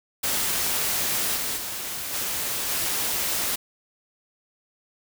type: noise with level steps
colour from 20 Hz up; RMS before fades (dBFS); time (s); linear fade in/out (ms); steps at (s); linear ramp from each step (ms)
white; -25 / -28 / -32 / -28 / -26; 0.23-3.56; 10; 1.35 / 1.56 / 2.12 / 2.68; 20
effects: none